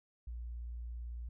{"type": "tone", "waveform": "sine", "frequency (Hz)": 59, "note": "A#1", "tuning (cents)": 22, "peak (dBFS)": -40, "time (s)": [0.27, 1.29], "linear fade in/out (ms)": 5, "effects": []}